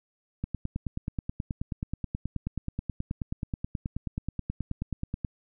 click train, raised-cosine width 5 ms, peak -18 dBFS, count 46, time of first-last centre 0.44-5.248 s, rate 9.36 Hz, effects none

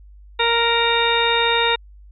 harmonic tone with a mistuned harmonic, 466.2 Hz, A#4, in tune, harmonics 1 / 2 / 3 / 4 / 5 / 6 / 8, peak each -22 / -21 / -25 / -25 / -25 / -26 / -21 dBFS, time 0.39-1.76 s, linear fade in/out 10 ms, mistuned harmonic 8, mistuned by -16 cents, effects added 50 Hz sine -41 dBFS peak until 2.11 s

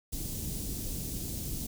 pink band-stop noise, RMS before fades -36 dBFS, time 0.12-1.67 s, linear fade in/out 10 ms, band 270 to 6500 Hz, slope 12 dB/octave, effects none

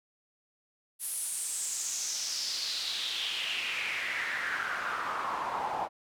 pink noise with band-pass filter sweep, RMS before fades -34 dBFS, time 0.99-5.89 s, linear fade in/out 50 ms, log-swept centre 11000 to 790 Hz, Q 4.2, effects none

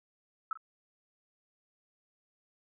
sine tone with echo, 1303 Hz, E6, 20 cents flat, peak -30 dBFS, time 0.51-0.53 s, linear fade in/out 2 ms, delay 44 ms, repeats 1, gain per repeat -14 dB, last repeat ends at 0.574 s, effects none

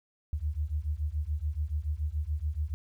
sine beating tone pair, 72.1 / 79.1 Hz, D2 / D#2, -31 / +29 cents, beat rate 7 Hz, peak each -32 / -32 dBFS, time 0.33-2.74 s, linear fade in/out 0 ms, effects 11-bit

